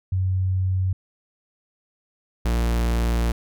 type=tone pair in turn; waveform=sine / 45% pulse; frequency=93.5 / 58.16 Hz; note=F#2 / A#1; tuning=+19 / -3 cents; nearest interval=minor sixth; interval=822 cents; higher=first; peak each=-19 dBFS; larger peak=neither; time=0.12-0.93 / 2.45-3.32 s; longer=second; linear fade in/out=5 ms; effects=none